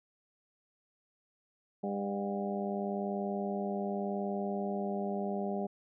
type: harmonic tone with a mistuned harmonic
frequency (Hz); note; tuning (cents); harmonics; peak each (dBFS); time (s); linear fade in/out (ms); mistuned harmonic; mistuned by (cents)
100.1; G2; +37; 2 / 3 / 4 / 5 / 6 / 7 / 8; -35 / -49 / -38 / -49 / -40 / -41 / -45; 1.83-5.67; 10; 7; +47
effects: none